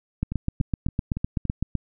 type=two click trains; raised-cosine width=5 ms; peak=-11 / -16 dBFS; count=13 / 5; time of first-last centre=0.23-1.753 / 0.32-1.453 s; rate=7.88 / 3.53 Hz; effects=none

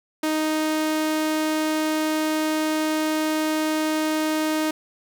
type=tone; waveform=sawtooth; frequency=311.1 Hz; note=D#4; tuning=in tune; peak=-17 dBFS; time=0.23-4.71 s; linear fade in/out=5 ms; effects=none

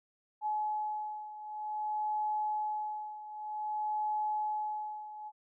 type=beating tone pair; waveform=sine; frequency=850 / 850.53 Hz; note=G#5 / G#5; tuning=+40 / +41 cents; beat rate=0.53 Hz; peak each=-34 / -38 dBFS; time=0.41-5.32 s; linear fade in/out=50 ms; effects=none

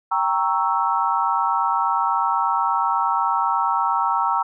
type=chord; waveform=sine; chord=G diminished seventh; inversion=none; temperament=equal; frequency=784 / 932.3 / 1108.7 / 1318.5 Hz; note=G5 / Bb5 / Db6 / Fb6; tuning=0 / 0 / 0 / 0 cents; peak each=-25 / -21 / -25 / -23 dBFS; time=0.11-4.43 s; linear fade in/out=10 ms; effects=none

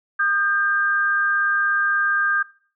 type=tone pair together; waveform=sine; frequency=1228 / 1591 Hz; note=D#6 / G6; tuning=-23 / +25 cents; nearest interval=major third; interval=448 cents; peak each=-23 / -18 dBFS; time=0.19-2.43 s; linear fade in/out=10 ms; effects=noise-tail reverb RT60 0.4 s tail -18 dB re dry

